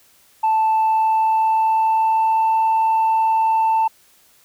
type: tone with pitch glide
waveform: sine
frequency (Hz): 880 to 889.2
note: A5 to A5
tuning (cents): 0 to +18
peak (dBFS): -12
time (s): 0.43-3.88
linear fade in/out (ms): 10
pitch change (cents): +18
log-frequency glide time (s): 0.72-2.59
effects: tanh soft clip ceiling -12 dBFS + white hiss -54 dBFS RMS until 4.44 s